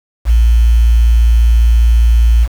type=tone with quantisation; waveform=sine; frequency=57.4 Hz; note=A#1; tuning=26 cents flat; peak=-5 dBFS; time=0.25-2.48 s; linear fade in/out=50 ms; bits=5; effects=none